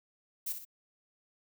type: noise with echo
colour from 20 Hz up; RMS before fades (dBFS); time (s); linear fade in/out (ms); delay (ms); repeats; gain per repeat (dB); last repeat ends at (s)
violet; -35; 0.46-0.53; 10; 61; 2; -7; 0.652
effects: none